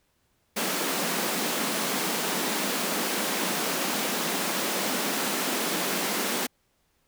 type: high-pass noise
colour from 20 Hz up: pink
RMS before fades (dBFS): -28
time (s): 0.56-6.47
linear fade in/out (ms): 10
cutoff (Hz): 180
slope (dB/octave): 48
effects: pink hiss -70 dBFS RMS until 7.07 s